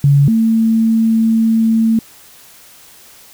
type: tone pair in turn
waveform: sine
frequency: 141.4 / 224.5 Hz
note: C#3 / A3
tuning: +35 / +35 cents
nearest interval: minor sixth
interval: 800 cents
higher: second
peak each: -6 / -9 dBFS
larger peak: first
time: 0.04-0.28 / 0.28-1.99 s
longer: second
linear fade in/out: 2 ms
effects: white hiss -42 dBFS RMS until 3.33 s